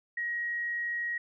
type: tone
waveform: sine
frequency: 1894 Hz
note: A#6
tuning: 27 cents sharp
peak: -30 dBFS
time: 0.17-1.18 s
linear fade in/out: 5 ms
effects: none